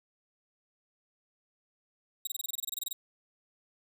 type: tone bursts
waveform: 10% pulse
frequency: 3801 Hz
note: A#7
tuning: 33 cents sharp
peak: -24 dBFS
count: 15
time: 2.25-2.93 s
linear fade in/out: 5 ms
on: 22 ms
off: 25 ms
effects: none